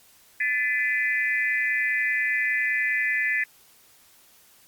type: tone cluster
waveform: sine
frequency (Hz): 1749 / 2019 / 2364 / 2489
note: A6 / B6 / D7 / D#7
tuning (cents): -11 / +38 / +11 / 0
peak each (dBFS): -25 / -25 / -33 / -34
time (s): 0.4-3.44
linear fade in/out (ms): 5
effects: white hiss -56 dBFS RMS until 4.67 s + Opus 48 kbps